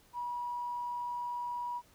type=tone with tanh clipping; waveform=triangle; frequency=968 Hz; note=B5; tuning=35 cents flat; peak=-34 dBFS; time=0.13-1.82 s; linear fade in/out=50 ms; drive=2 dB; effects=pink hiss -64 dBFS RMS until 1.94 s